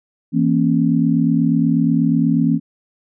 sine chord, A# diminished, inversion second, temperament equal with one note detuned, 164.81 / 233.1 / 273.1 Hz, E3 / A#3 / C#4, 0 / 0 / -26 cents, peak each -17 dBFS, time 0.32-2.6 s, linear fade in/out 50 ms, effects none

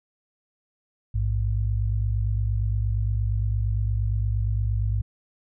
sine tone pair together, 56.66 / 105.3 Hz, A#1 / G#2, -49 / +24 cents, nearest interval major seventh, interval 1073 cents, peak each -24 dBFS, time 1.14-5.02 s, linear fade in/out 10 ms, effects none

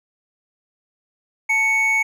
triangle tone pair together, 880 / 2220 Hz, A5 / C#7, 0 / +2 cents, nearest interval octave + major third, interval 1602 cents, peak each -25 / -14 dBFS, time 1.49-2.03 s, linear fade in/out 10 ms, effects none

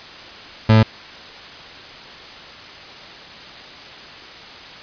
30% pulse tone, 110 Hz, A2, in tune, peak -6 dBFS, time 0.69-0.83 s, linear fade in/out 5 ms, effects white hiss -37 dBFS RMS until 4.82 s + resampled to 11025 Hz

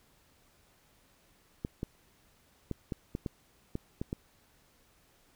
clicks, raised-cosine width 3 ms, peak -21 dBFS, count 9, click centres 1.649 / 1.831 / 2.713 / 2.922 / 3.151 / 3.262 / 3.754 / 4.015 / 4.129 s, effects pink hiss -66 dBFS RMS until 5.35 s

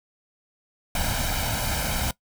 pink noise with comb filter, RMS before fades -26 dBFS, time 0.95-2.11 s, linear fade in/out 2 ms, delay 1.3 ms, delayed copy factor +0.7, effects noise-tail reverb RT60 0.1 s tail -20 dB re dry

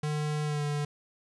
square tone with pitch glide, 150.5 to 146.81 Hz, D3 to D3, +43 to 0 cents, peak -29 dBFS, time 0.03-0.85 s, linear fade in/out 5 ms, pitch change -43 cents, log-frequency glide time 0.43-0.63 s, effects resampled to 22050 Hz + 10-bit

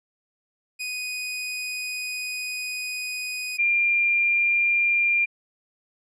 sawtooth / sine tone pair in turn, 2489 / 2393 Hz, D#7 / D7, 0 / +32 cents, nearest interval minor second, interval 68 cents, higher first, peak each -25 / -18 dBFS, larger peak second, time 0.79-3.58 / 3.58-5.26 s, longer first, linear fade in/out 20 ms, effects low-pass 12000 Hz 12 dB/octave

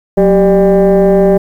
sine tone with frequency modulation, 390.8 Hz, G4, 5 cents flat, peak -3 dBFS, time 0.17-1.38 s, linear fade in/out 10 ms, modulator 207 Hz, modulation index 1.2, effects tanh soft clip ceiling -3 dBFS + 7-bit

